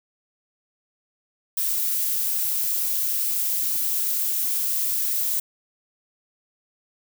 violet noise, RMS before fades -24 dBFS, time 1.57-5.4 s, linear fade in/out 5 ms, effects none

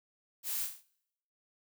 blue noise with echo, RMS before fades -37 dBFS, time 0.43-0.68 s, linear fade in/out 50 ms, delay 27 ms, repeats 6, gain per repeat -4 dB, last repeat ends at 0.842 s, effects noise-tail reverb RT60 0.8 s tail -24 dB re dry

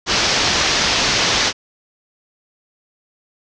white low-pass noise, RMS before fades -17 dBFS, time 0.06-1.53 s, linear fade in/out 50 ms, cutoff 6100 Hz, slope 48 dB/octave, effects none

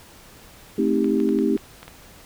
sine chord, A half-diminished seventh, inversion none, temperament just, 220 / 264 / 316.8 / 396 Hz, A3 / C4 / Eb4 / G4, 0 / +16 / +31 / +18 cents, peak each -23 dBFS, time 0.78-1.57 s, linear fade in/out 5 ms
clicks, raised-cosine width 0.3 ms, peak -23 dBFS, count 7, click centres 1.044 / 1.202 / 1.29 / 1.388 / 1.576 / 1.83 / 1.88 s
effects pink hiss -47 dBFS RMS until 2.25 s

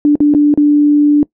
sine tone with dropouts, 293.7 Hz, D4, in tune, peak -5 dBFS, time 0.05-1.23 s, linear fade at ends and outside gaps 1 ms, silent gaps 0.155-0.204 / 0.339-0.348 / 0.54-0.575 s, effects noise-tail reverb RT60 0.1 s tail -22 dB re dry

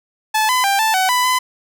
sawtooth tone with pitch steps, 867 / 1010 / 792 / 880 / 752 / 995 / 1011 Hz, A5 / B5 / G5 / A5 / F#5 / B5 / B5, -26 / +39 / +18 / 0 / +28 / +13 / +40 cents, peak -10 dBFS, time 0.34-1.39 s, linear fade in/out 10 ms, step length 150 ms, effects none

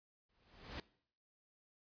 pink noise with exponential growth, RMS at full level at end -43 dBFS, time 0.29-0.8 s, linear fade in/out 2 ms, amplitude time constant 110 ms, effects noise-tail reverb RT60 0.6 s tail -20 dB re dry + resampled to 11025 Hz

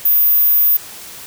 sine tone, 14920 Hz, A#9, in tune, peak -9 dBFS, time 0.05-0.77 s, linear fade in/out 5 ms, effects white hiss -34 dBFS RMS until 1.26 s

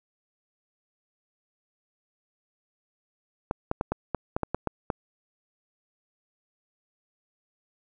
clicks, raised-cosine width 1 ms, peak -12 dBFS, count 10, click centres 3.511 / 3.714 / 3.811 / 3.92 / 4.147 / 4.365 / 4.433 / 4.546 / 4.673 / 4.902 s, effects none

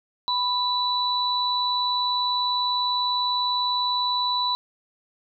sine tone pair together, 990 / 3960 Hz, B5 / B7, +4 / +4 cents, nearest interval 2 octaves, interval 2400 cents, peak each -24 dBFS, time 0.28-4.55 s, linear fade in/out 0 ms, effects none

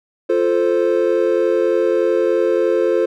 triangle chord, F major, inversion none, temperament equal, 349.2 / 440 / 523.3 Hz, F4 / A4 / C5, 0 / 0 / 0 cents, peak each -16 dBFS, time 0.29-3.06 s, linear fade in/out 10 ms, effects none

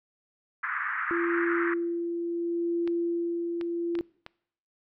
pink band-pass noise, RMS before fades -31 dBFS, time 0.63-1.74 s, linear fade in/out 5 ms, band 1200 to 1900 Hz, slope 48 dB/octave
sine tone with tremolo, 341.2 Hz, F4, 40 cents flat, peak -25 dBFS, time 1.11-4.01 s, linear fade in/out 0 ms, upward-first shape sine, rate 0.71 Hz, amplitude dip 35%
clicks, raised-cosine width 0.3 ms, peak -24 dBFS, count 5, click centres 2.876 / 3.612 / 3.953 / 3.989 / 4.264 s
effects noise-tail reverb RT60 0.7 s tail -23 dB re dry

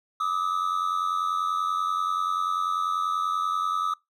triangle tone pair together, 1187 / 1277.3 Hz, D6 / D#6, +18 / +45 cents, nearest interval minor second, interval 127 cents, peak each -26 / -24 dBFS, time 0.2-3.94 s, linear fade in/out 5 ms, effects noise-tail reverb RT60 0.2 s tail -26 dB re dry

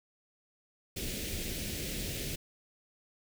pink band-stop noise, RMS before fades -37 dBFS, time 0.96-2.36 s, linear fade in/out 10 ms, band 520 to 2100 Hz, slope 24 dB/octave, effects none

